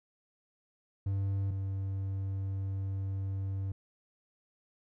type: tone pair in turn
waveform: triangle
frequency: 98 / 96.93 Hz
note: G2 / G2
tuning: 0 / -19 cents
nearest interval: unison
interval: 19 cents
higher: first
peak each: -27 / -30 dBFS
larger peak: first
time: 1.06-1.51 / 1.51-3.72 s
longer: second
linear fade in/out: 5 ms
effects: none